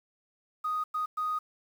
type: tone bursts at uneven times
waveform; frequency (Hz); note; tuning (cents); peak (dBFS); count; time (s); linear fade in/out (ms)
sine; 1244.5; D#6; 0; -27; 3; 0.64-0.84 / 0.94-1.06 / 1.17-1.39; 10
effects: tanh soft clip ceiling -24 dBFS + 9-bit